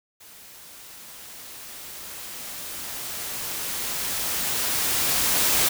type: noise with level ramp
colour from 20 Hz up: white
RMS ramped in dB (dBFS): -47 to -20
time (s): 0.2-5.69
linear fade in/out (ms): 10
effects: none